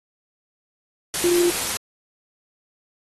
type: tone in noise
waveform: sine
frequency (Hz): 349.2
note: F4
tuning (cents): 0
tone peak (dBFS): -16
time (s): 1.24-1.5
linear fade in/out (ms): 0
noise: white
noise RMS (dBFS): -25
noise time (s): 1.14-1.77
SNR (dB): +6
effects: AAC 32 kbps